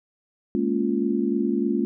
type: chord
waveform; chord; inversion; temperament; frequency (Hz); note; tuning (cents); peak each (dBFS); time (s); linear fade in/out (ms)
sine; Bb minor seventh; third; just; 209.8 / 233.1 / 279.7 / 349.6; Ab3 / Bb3 / Db4 / F4; +18 / 0 / +16 / +2; -26; 0.55-1.85; 0
effects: none